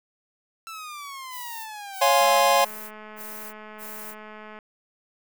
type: exponential sweep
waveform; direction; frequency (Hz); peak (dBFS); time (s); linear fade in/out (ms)
sawtooth; down; 1341 to 640; -32; 0.67-2.4; 0
type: noise bursts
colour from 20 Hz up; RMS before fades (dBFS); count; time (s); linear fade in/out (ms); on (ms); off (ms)
violet; -39; 5; 1.3-4.15; 50; 370; 250
type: chord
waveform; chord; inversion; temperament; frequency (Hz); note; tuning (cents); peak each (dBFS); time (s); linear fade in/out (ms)
square; Db major seventh; none; equal; 554.4 / 698.5 / 830.6 / 1046.5; Db5 / F5 / Ab5 / C6; 0 / 0 / 0 / 0; -23; 2.01-2.65; 10
type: click train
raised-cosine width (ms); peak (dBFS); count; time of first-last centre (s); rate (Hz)
0.5; -28; 510; 2.21-4.589; 214
effects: none